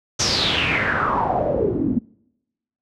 pink noise with low-pass filter sweep, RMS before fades -20 dBFS, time 0.19-1.99 s, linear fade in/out 10 ms, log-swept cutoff 6100 to 230 Hz, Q 6.6, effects noise-tail reverb RT60 0.9 s tail -26 dB re dry + high-pass 80 Hz 12 dB/octave

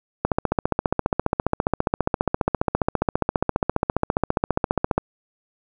click train, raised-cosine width 1 ms, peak -4 dBFS, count 71, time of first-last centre 0.25-4.98 s, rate 14.8 Hz, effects none

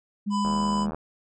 sine tone, 204.7 Hz, G#3, 25 cents flat, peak -24 dBFS, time 0.26-0.91 s, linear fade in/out 20 ms
harmonic tone, 999 Hz, B5, 20 cents sharp, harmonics 1 / 3 / 5 / 7 / 8, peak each -26 / -40 / -41 / -45 / -47 dBFS, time 0.3-0.87 s, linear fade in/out 50 ms
click train, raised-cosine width 1 ms, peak -20 dBFS, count 40, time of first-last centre 0.45-0.946 s, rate 78.6 Hz
effects none

